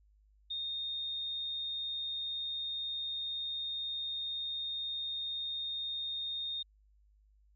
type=tone; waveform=sine; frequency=3679 Hz; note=A#7; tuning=24 cents flat; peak=-35 dBFS; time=0.5-6.63 s; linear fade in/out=10 ms; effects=added 51 Hz sine -63 dBFS peak until 7.55 s